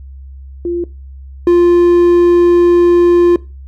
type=tone pair in turn; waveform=sine / triangle; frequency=346.4 / 348.8 Hz; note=F4 / F4; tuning=-14 / -2 cents; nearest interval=unison; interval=12 cents; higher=second; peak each=-14 / -3 dBFS; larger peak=second; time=0.65-0.84 / 1.47-3.36 s; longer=second; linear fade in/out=2 ms; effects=noise-tail reverb RT60 0.3 s tail -21 dB re dry + added 67 Hz sine -29 dBFS peak until 3.67 s